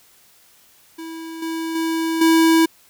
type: tone with level steps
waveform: square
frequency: 326 Hz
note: E4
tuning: 19 cents flat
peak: -31 / -24 / -20 / -12 dBFS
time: 0.98-2.66 s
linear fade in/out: 10 ms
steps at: 1.42 / 1.75 / 2.21 s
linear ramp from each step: 5 ms
effects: white hiss -53 dBFS RMS until 2.89 s